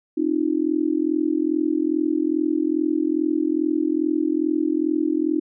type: tone with amplitude modulation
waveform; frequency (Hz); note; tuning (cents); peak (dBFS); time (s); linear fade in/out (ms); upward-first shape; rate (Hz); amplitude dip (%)
sine; 311.5; D#4; +2; -14; 0.17-5.4; 10; sine; 42.4; 100
effects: none